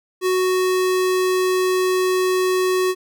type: tone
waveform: square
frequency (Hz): 370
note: F#4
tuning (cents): 0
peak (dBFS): -17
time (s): 0.21-2.95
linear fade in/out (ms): 50
effects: none

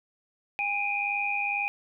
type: tone cluster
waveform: sine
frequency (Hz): 810 / 2384 / 2486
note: G#5 / D7 / D#7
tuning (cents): -43 / +25 / -2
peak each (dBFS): -32 / -31 / -29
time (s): 0.59-1.68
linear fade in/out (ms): 0
effects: none

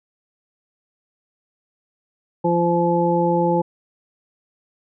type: harmonic tone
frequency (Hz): 171.9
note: F3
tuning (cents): -27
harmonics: 1 / 2 / 3 / 5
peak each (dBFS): -21 / -21 / -21 / -21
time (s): 2.44-3.62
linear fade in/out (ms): 10
effects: none

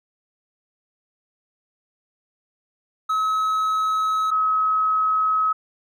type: tone pair in turn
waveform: triangle / sine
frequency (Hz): 1284 / 1279.1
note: E6 / D#6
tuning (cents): -46 / +47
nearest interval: unison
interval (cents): 7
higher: first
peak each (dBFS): -17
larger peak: neither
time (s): 3.09-4.31 / 4.31-5.53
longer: neither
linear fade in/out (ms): 10
effects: none

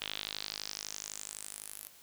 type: tone with band-pass filter sweep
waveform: sawtooth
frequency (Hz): 51.91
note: G#1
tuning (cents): 0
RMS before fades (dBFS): -43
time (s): 0.01-1.87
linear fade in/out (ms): 0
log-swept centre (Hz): 3200 to 12000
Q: 3.7
effects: white hiss -58 dBFS RMS until 2.02 s

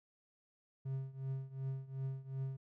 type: tone with tremolo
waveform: triangle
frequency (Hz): 133.8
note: C3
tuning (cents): +39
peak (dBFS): -33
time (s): 0.85-2.57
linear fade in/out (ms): 10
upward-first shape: triangle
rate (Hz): 2.7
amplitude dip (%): 90
effects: none

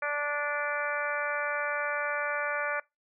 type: harmonic tone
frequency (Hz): 292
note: D4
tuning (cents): -10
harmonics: 2 / 3 / 4 / 5 / 6 / 7 / 8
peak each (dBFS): -34 / -40 / -36 / -34 / -36 / -40 / -39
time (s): 0.02-2.8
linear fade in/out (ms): 5
effects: noise-tail reverb RT60 0.2 s tail -23 dB re dry

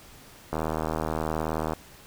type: click train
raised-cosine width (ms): 1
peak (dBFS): -14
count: 96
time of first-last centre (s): 0.53-1.734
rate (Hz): 78.9
effects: pink hiss -50 dBFS RMS until 2.06 s

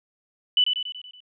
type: tone with echo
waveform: sine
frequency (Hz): 2983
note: F#7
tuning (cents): +13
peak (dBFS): -15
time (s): 0.57-0.64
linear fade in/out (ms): 2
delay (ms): 94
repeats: 6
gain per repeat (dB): -5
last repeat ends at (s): 1.204
effects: none

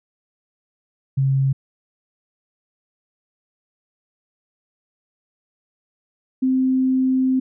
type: tone pair in turn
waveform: sine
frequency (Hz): 135.2 / 260.1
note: C#3 / C4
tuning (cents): -43 / -10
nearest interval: major seventh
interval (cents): 1133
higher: second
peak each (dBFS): -15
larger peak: neither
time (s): 1.17-1.53 / 6.42-7.4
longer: second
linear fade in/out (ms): 10
effects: none

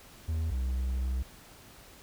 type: tone pair in turn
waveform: triangle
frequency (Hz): 80.3 / 63.73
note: E2 / C2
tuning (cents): -45 / -45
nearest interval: major third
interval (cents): 400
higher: first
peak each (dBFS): -26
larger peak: neither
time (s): 0.28-0.51 / 0.51-1.23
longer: second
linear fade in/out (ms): 10
effects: pink hiss -53 dBFS RMS until 2.02 s

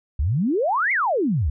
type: exponential two-way sweep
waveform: sine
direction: up then down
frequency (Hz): 62.2 to 2255 to 62.2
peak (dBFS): -18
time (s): 0.19-1.5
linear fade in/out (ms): 5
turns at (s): 0.92
effects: none

